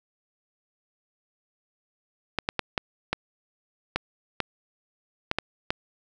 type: clicks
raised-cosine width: 0.3 ms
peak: -8 dBFS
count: 10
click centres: 2.387 / 2.489 / 2.593 / 2.778 / 3.13 / 3.96 / 4.403 / 5.314 / 5.386 / 5.705 s
effects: none